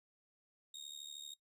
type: tone with amplitude modulation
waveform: 30% pulse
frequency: 3729 Hz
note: A#7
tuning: in tune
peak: -40 dBFS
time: 0.74-1.34 s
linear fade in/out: 5 ms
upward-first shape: sine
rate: 72.9 Hz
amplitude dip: 85%
effects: noise-tail reverb RT60 0.1 s tail -19 dB re dry + resampled to 32000 Hz